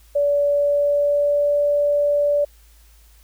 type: tone with pitch glide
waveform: sine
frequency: 575 to 580.7 Hz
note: D5 to D5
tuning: -37 to -20 cents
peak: -15 dBFS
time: 0.15-2.45 s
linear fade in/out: 10 ms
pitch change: +17 cents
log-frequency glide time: 0.43-1.56 s
effects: added 54 Hz sine -48 dBFS peak until 3.23 s + white hiss -56 dBFS RMS until 3.23 s